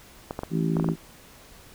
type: clicks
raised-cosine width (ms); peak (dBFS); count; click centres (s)
1; -16; 7; 0.309 / 0.391 / 0.434 / 0.768 / 0.798 / 0.844 / 0.888
type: harmonic tone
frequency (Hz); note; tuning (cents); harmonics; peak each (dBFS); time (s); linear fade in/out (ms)
55.1; A1; +3; 3 / 4 / 5 / 6 / 7; -24 / -30 / -31 / -33 / -33; 0.5-0.96; 50
effects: pink hiss -50 dBFS RMS until 1.74 s